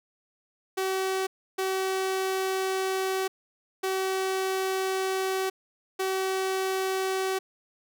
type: tone bursts at uneven times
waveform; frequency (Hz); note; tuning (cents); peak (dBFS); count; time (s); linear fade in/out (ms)
sawtooth; 380.3; F#4; +48; -22; 4; 0.77-1.27 / 1.58-3.28 / 3.83-5.5 / 5.99-7.39; 10
effects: none